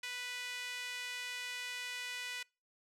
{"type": "tone with high-pass filter", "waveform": "sawtooth", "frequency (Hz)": 493.9, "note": "B4", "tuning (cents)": 0, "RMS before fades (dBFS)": -42, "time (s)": [0.03, 2.43], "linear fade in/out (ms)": 5, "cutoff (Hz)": 2200, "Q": 2, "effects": ["noise-tail reverb RT60 0.3 s tail -26 dB re dry", "low-pass 11000 Hz 12 dB/octave"]}